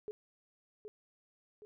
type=tone with echo; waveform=sine; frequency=421.8 Hz; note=G#4; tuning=27 cents sharp; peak=-38 dBFS; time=0.08-0.11 s; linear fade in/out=0 ms; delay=770 ms; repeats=2; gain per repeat=-6 dB; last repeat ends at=1.65 s; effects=none